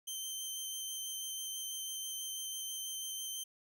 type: tone with vibrato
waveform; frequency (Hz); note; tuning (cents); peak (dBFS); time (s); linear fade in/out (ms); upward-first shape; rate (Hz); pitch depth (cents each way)
15% pulse; 3114; G7; -12; -32; 0.07-3.44; 10; sine; 6.1; 9
effects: none